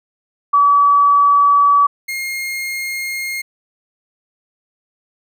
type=tone pair in turn; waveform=sine / 40% pulse; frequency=1144 / 2135 Hz; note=D6 / C7; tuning=-46 / +34 cents; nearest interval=major seventh; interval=1080 cents; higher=second; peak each=-8 / -20 dBFS; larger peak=first; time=0.53-1.87 / 2.08-3.42 s; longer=neither; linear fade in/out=10 ms; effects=none